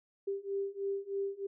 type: beating tone pair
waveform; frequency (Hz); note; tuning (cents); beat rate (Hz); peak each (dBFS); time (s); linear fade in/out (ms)
sine; 393.7 / 396.9; G4 / G4; +8 / +22; 3.2; -37 / -36; 0.27-1.47; 10
effects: none